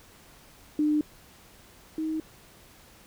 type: tone pair in turn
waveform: sine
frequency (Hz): 301 / 315.3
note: D4 / D#4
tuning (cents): +43 / +23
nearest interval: minor second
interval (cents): 80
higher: second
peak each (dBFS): -21 / -27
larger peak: first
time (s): 0.79-1.01 / 1.98-2.2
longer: neither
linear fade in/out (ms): 2
effects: pink hiss -54 dBFS RMS until 3.06 s